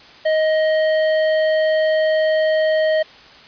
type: tone with tanh clipping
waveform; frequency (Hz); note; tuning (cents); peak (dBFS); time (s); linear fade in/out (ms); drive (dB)
triangle; 627; D#5; +13; -16; 0.25-3.03; 10; 17
effects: white hiss -43 dBFS RMS until 3.47 s + resampled to 11025 Hz